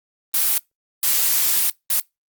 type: noise bursts at uneven times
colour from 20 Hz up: blue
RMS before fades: -18 dBFS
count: 3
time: 0.34-0.58 / 1.03-1.7 / 1.9-2 s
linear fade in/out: 2 ms
effects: noise-tail reverb RT60 0.2 s tail -26 dB re dry + Opus 32 kbps